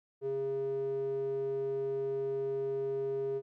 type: tone with band-pass filter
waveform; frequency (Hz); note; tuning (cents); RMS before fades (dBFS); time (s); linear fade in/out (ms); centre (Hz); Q
square; 135.7; C#3; -36; -34; 0.21-3.42; 50; 430; 7.4
effects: none